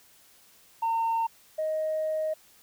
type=tone pair in turn; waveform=sine; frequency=911 / 625.4 Hz; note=A#5 / D#5; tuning=-40 / +9 cents; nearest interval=perfect fifth; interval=651 cents; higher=first; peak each=-22 / -25 dBFS; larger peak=first; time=0.82-1.27 / 1.58-2.34 s; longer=second; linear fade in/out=10 ms; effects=tanh soft clip ceiling -22 dBFS + white hiss -58 dBFS RMS until 2.62 s